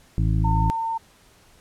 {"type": "harmonic tone", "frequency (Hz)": 54, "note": "A1", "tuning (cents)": -32, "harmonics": [1, 2, 3, 5, 6], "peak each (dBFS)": [-21, -22, -25, -35, -37], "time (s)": [0.18, 0.7], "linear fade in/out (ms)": 0}
{"type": "tone", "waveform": "sine", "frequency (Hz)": 906, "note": "A#5", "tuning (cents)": -50, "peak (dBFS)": -23, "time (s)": [0.44, 0.98], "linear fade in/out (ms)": 10}
{"effects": ["pink hiss -55 dBFS RMS until 1.6 s", "low-pass 12000 Hz 12 dB/octave"]}